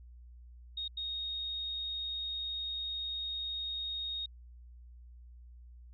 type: tone bursts at uneven times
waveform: sine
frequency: 3729 Hz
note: A#7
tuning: in tune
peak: -35 dBFS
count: 2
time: 0.77-0.88 / 0.97-4.26 s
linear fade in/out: 5 ms
effects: added 60 Hz sine -50 dBFS peak until 5.93 s